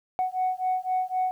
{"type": "beating tone pair", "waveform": "sine", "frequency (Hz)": [740, 743.9], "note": ["F#5", "F#5"], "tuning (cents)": [0, 9], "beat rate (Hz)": 3.9, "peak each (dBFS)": -26, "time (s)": [0.19, 1.31], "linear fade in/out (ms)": 0, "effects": ["tanh soft clip ceiling -19 dBFS", "10-bit"]}